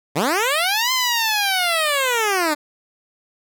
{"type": "linear two-way sweep", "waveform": "10% pulse", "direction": "up then down", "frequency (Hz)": [126.8, 1045, 288.4], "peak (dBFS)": -9, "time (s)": [0.15, 2.55], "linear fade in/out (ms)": 20, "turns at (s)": 0.92, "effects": []}